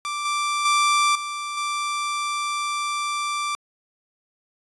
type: tone with level steps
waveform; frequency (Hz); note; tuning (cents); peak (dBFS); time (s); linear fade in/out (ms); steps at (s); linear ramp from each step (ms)
sawtooth; 1174.7; D6; 0; -22 / -18 / -13 / -24 / -20; 0.05-3.55; 0; 0.25 / 0.65 / 1.15 / 1.57; 5
effects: resampled to 24000 Hz